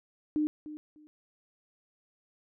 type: tone with echo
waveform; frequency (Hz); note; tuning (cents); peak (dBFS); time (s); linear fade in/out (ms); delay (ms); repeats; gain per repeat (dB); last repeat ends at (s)
sine; 303.1; D#4; -45; -25; 0.36-0.47; 0; 300; 2; -14; 1.07
effects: none